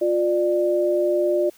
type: tone pair together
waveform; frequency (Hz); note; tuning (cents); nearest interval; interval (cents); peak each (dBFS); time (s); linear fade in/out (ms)
sine; 353.6 / 595; F4 / D5; +22 / +22; major sixth; 900; -20; 0.01-1.5; 10
effects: white hiss -53 dBFS RMS until 1.57 s